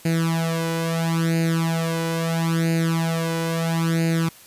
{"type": "tone with flanger", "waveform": "sawtooth", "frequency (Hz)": 164.81, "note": "E3", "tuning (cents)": 0, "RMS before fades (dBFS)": -22, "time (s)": [0.05, 4.29], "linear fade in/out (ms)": 5, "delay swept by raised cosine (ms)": [0.44, 2.04], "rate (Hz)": 0.75, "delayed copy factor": 0.85, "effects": ["white hiss -47 dBFS RMS until 4.46 s", "resampled to 32000 Hz"]}